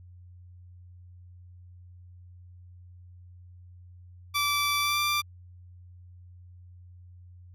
15% pulse tone with pitch glide, 1162 to 1180.9 Hz, D6 to D6, -19 to +9 cents, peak -18 dBFS, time 4.34-5.22 s, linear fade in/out 20 ms, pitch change +28 cents, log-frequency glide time 4.8-5 s, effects added 89 Hz sine -47 dBFS peak until 7.54 s

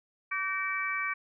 harmonic tone with a mistuned harmonic, 384.3 Hz, G4, 34 cents flat, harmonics 3 / 4 / 5 / 6, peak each -35 / -37 / -37 / -32 dBFS, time 0.31-1.14 s, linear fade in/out 10 ms, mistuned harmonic 5, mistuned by -61 cents, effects none

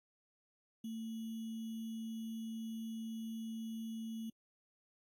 sine tone with sample-and-hold, 224 Hz, A3, 31 cents sharp, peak -40 dBFS, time 0.84-4.3 s, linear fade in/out 5 ms, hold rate 3150 Hz, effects AAC 64 kbps

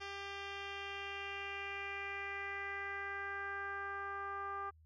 10% pulse tone with low-pass filter sweep, 397.4 Hz, G4, 24 cents sharp, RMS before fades -43 dBFS, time 0-4.71 s, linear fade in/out 20 ms, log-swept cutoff 4000 to 1200 Hz, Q 3.4, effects added 79 Hz sine -61 dBFS peak until 4.85 s

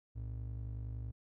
triangle ring-modulated tone, 87.31 Hz, F2, in tune, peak -34 dBFS, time 0.15-1.12 s, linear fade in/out 20 ms, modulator 25.4 Hz, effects none

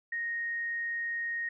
sine tone, 1864.7 Hz, A#6, in tune, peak -31 dBFS, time 0.12-1.49 s, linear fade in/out 5 ms, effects none

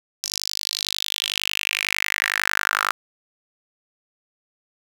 sawtooth tone with high-pass filter sweep, 51 Hz, G#1, 31 cents flat, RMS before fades -25 dBFS, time 0.23-2.91 s, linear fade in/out 0 ms, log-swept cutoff 5600 to 1300 Hz, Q 4.5, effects 7-bit

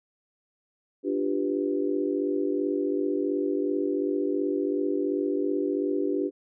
sine chord, G dominant seventh, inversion second, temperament equal, 293.7 / 349.2 / 392 / 493.9 Hz, D4 / F4 / G4 / B4, 0 / 0 / 0 / 0 cents, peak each -28 / -31 / -28 / -34 dBFS, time 1.03-6.31 s, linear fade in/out 50 ms, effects none

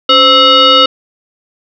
sine tone with frequency modulation, 2114 Hz, C7, 17 cents sharp, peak -3 dBFS, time 0.09-0.86 s, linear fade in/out 5 ms, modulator 798 Hz, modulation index 2.2, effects none

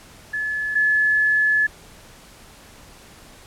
sine tone pair in turn, 1718 / 1718 Hz, A6 / A6, -42 / -42 cents, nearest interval unison, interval 0 cents, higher neither, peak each -22 / -15 dBFS, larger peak second, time 0.33-0.75 / 0.75-1.67 s, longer second, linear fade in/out 10 ms, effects pink hiss -46 dBFS RMS until 3.46 s + low-pass 12000 Hz 12 dB/octave

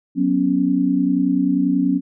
sine chord, F# suspended fourth, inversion none, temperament equal, 185 / 246.9 / 277.2 Hz, F#3 / B3 / C#4, 0 / 0 / 0 cents, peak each -21 / -21 / -17 dBFS, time 0.15-2.01 s, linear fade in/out 50 ms, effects none

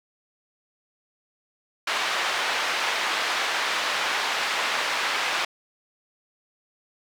pink band-pass noise, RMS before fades -26 dBFS, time 1.87-5.45 s, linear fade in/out 5 ms, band 940 to 3800 Hz, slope 12 dB/octave, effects none

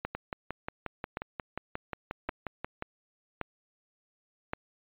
two click trains, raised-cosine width 0.5 ms, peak -19 / -17 dBFS, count 16 / 5, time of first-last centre 0.15-2.824 / 0.05-4.534 s, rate 5.61 / 0.892 Hz, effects resampled to 8000 Hz

